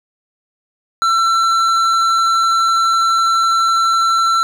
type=tone with hard clipping; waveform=triangle; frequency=1344 Hz; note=E6; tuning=33 cents sharp; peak=-13 dBFS; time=1.02-4.43 s; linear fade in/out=0 ms; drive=13 dB; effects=none